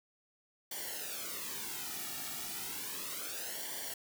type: noise with flanger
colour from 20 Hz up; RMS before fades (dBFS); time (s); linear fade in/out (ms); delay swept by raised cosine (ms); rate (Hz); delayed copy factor
white; -41; 0.71-3.94; 5; 0.77 to 1.97; 0.33; -0.8
effects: none